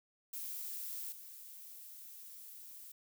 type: noise with level steps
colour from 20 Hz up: violet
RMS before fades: -43 / -52 dBFS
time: 0.33-2.92 s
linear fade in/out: 5 ms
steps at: 1.12 s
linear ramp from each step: 2 ms
effects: none